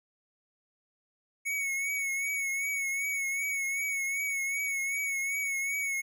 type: tone with vibrato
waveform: square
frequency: 2217 Hz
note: C#7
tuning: in tune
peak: -30 dBFS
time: 1.45-6.02 s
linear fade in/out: 20 ms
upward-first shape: triangle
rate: 2.6 Hz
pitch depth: 50 cents each way
effects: none